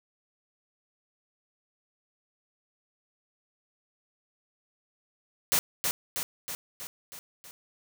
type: noise with echo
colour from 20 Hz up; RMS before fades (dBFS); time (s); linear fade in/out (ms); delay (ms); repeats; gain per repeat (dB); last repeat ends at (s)
white; -24; 5.52-5.59; 0; 320; 6; -4; 7.51
effects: none